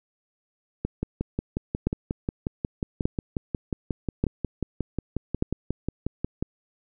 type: two click trains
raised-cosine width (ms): 3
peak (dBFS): -13 / -9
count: 32 / 4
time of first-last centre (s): 0.85-6.426 / 1.87-5.425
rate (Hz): 5.56 / 0.844
effects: none